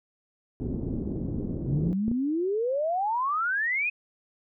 white low-pass noise, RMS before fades -31 dBFS, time 0.6-1.93 s, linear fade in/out 0 ms, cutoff 330 Hz, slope 24 dB/octave
sine exponential sweep, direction up, 130 to 2555 Hz, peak -24 dBFS, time 1.67-3.9 s, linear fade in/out 10 ms
clicks, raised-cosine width 3 ms, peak -20 dBFS, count 2, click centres 2.081 / 2.115 s
effects none

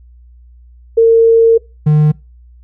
sine / triangle tone pair in turn, 455.8 / 151.53 Hz, A#4 / D#3, -39 / -45 cents, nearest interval octave + perfect fifth, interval 1906 cents, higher first, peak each -4 dBFS, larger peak neither, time 0.97-1.58 / 1.86-2.12 s, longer first, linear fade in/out 10 ms, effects noise-tail reverb RT60 0.3 s tail -25 dB re dry + added 60 Hz sine -38 dBFS peak until 2.63 s

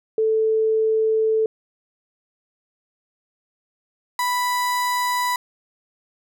sine / 35% pulse tone pair in turn, 440 / 987.8 Hz, A4 / B5, 0 / 0 cents, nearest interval octave + major second, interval 1400 cents, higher second, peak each -16 / -18 dBFS, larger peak first, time 0.18-1.46 / 4.19-5.36 s, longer first, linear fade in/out 2 ms, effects none

